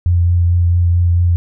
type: tone with vibrato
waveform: sine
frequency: 87 Hz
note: F2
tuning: 6 cents flat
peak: -9 dBFS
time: 0.06-1.36 s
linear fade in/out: 0 ms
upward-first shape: triangle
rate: 4.5 Hz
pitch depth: 20 cents each way
effects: none